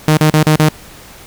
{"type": "tone bursts", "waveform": "sawtooth", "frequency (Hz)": 154.3, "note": "D#3", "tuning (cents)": -14, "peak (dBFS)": -3, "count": 5, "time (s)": [0.08, 0.689], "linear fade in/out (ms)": 2, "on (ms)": 93, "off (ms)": 36, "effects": ["pink hiss -37 dBFS RMS until 1.26 s"]}